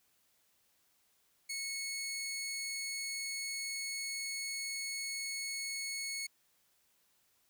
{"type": "tone", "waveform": "15% pulse", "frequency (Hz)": 2198, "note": "C#7", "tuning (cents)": -15, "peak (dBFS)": -31, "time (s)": [1.49, 6.27], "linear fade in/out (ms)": 10, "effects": ["white hiss -73 dBFS RMS until 7.49 s"]}